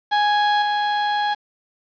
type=tone with level steps; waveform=35% pulse; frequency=830.6 Hz; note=G#5; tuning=in tune; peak=-14 / -17 dBFS; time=0.11-1.35 s; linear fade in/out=20 ms; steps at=0.62 s; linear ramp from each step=2 ms; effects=resampled to 11025 Hz + 7-bit